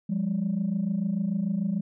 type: tone pair together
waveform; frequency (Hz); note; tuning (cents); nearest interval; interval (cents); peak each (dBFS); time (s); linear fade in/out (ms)
sine; 175.91 / 202.7; F3 / G#3; +13 / -42; major second; 245; -27 / -25; 0.09-1.81; 10
effects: tanh soft clip ceiling -20 dBFS